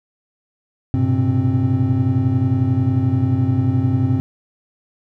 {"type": "tone cluster", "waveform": "triangle", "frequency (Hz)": [99.2, 118.8, 130.1, 263.4], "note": ["G2", "A#2", "C3", "C4"], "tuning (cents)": [21, 33, -9, 12], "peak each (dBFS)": -18, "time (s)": [0.94, 4.2], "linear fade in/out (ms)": 0, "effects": []}